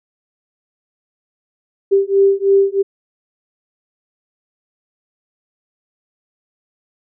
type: beating tone pair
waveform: sine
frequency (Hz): 392 / 395.1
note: G4 / G4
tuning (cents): 0 / +14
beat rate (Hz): 3.1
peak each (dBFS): -13 / -13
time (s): 1.91-2.83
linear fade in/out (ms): 20
effects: none